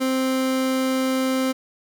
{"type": "tone", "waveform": "30% pulse", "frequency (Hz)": 261.6, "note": "C4", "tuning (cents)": 0, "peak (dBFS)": -17, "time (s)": [0, 1.53], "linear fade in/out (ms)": 20, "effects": []}